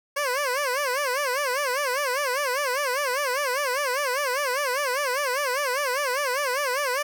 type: tone with vibrato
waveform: 15% pulse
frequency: 538 Hz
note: C5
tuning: 48 cents sharp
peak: -17 dBFS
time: 0.16-7.03 s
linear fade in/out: 10 ms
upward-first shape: sine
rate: 5 Hz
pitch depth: 160 cents each way
effects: none